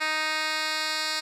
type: tone with band-pass filter sweep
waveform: 10% pulse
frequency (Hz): 311.1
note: D#4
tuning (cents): 0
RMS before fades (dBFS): -28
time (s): 0-1.21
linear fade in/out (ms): 20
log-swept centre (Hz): 2700 to 4300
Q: 1.4
effects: none